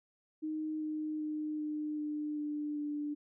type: tone with pitch steps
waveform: sine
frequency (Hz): 310.4 / 307.7 / 305.1 / 302.4 / 299.8 / 297.2 / 294.7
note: D#4 / D#4 / D#4 / D#4 / D4 / D4 / D4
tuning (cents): -4 / -19 / -34 / -49 / +36 / +21 / +6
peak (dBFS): -34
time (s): 0.42-3.15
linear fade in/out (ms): 20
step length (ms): 390
effects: none